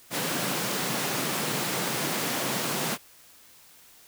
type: high-pass noise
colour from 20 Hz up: pink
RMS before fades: -29 dBFS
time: 0.1-2.98 s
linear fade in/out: 50 ms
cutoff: 130 Hz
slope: 48 dB/octave
effects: white hiss -54 dBFS RMS until 4.07 s